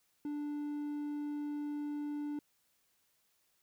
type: tone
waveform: triangle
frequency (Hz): 293.7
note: D4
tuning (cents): 0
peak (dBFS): -34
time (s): 0.25-2.39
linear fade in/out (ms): 2
effects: white hiss -75 dBFS RMS until 3.62 s